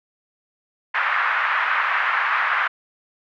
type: band-pass noise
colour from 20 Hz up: pink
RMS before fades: -21 dBFS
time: 0.94-2.68 s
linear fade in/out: 10 ms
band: 1100 to 2000 Hz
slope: 24 dB/octave
effects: none